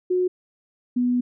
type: tone pair in turn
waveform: sine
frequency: 364.3 / 246.3 Hz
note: F#4 / B3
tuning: -27 / -5 cents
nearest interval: perfect fifth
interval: 678 cents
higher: first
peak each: -18 dBFS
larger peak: neither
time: 0.1-0.28 / 0.96-1.21 s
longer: second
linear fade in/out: 10 ms
effects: none